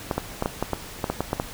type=clicks; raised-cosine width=1 ms; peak=-9 dBFS; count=11; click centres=0.112 / 0.18 / 0.424 / 0.459 / 0.626 / 0.733 / 1.042 / 1.1 / 1.206 / 1.331 / 1.399 s; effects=pink hiss -39 dBFS RMS until 1.53 s